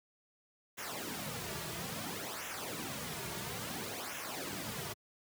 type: noise with flanger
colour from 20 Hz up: pink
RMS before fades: -41 dBFS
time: 0.77-4.94 s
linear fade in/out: 20 ms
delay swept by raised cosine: 0.22 to 3.92 ms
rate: 0.59 Hz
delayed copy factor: -0.7
effects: high-pass 100 Hz 12 dB/octave